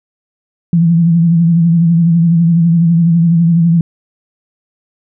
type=tone with vibrato; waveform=sine; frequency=168 Hz; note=E3; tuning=33 cents sharp; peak=-6 dBFS; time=0.73-3.81 s; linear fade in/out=2 ms; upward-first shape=triangle; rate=12 Hz; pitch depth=64 cents each way; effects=none